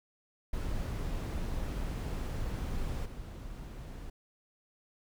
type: noise with level steps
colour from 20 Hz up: brown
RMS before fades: -35 / -43 dBFS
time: 0.53-4.1 s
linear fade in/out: 5 ms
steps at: 3.05 s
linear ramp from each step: 10 ms
effects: none